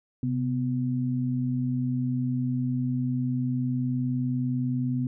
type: tone pair together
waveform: sine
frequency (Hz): 130.16 / 250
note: C3 / B3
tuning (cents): -9 / +21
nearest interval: major seventh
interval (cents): 1130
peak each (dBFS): -27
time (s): 0.23-5.07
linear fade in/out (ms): 2
effects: none